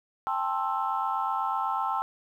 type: chord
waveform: sine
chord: A minor seventh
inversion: third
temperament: just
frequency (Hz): 792 / 880 / 1056 / 1320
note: G5 / A5 / C6 / E6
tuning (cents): +18 / 0 / +16 / +2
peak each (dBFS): -31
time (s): 0.27-2.02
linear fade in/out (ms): 0
effects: tanh soft clip ceiling -16 dBFS + 10-bit